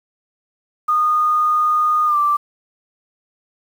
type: tone with pitch glide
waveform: sine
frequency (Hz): 1228 to 1173.2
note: D#6 to D6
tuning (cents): -23 to -2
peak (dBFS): -13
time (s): 0.88-2.37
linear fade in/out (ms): 10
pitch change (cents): -79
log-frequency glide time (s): 2.06-2.17
effects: 7-bit